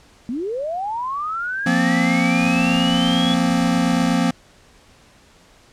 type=linear sweep; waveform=sine; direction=up; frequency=220 to 3407 Hz; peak=-22 dBFS; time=0.29-3.34 s; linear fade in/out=0 ms
type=chord; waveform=square; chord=F suspended fourth; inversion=none; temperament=equal; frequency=174.61 / 233.1 / 261.6 Hz; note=F3 / Bb3 / C4; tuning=0 / 0 / 0 cents; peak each=-21 dBFS; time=1.66-4.31 s; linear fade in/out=5 ms
type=band-stop noise; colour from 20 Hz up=pink; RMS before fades=-36 dBFS; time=2.38-4.15 s; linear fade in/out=5 ms; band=1500 to 4000 Hz; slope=96 dB/octave
effects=pink hiss -51 dBFS RMS until 5.72 s + low-pass 8000 Hz 12 dB/octave